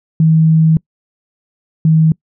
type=tone pair in turn; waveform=sine; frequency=159.9 / 159.17 Hz; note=D#3 / D#3; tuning=+48 / +40 cents; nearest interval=unison; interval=8 cents; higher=first; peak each=-6 dBFS; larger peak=neither; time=0.2-0.77 / 1.85-2.12 s; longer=first; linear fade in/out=2 ms; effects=noise-tail reverb RT60 0.1 s tail -25 dB re dry